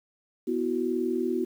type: chord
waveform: sine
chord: B suspended fourth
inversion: none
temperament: equal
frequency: 246.9 / 329.6 / 370 Hz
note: B3 / E4 / F#4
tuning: 0 / 0 / 0 cents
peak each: -30 / -30 / -28 dBFS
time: 0.47-1.45 s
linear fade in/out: 10 ms
effects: 9-bit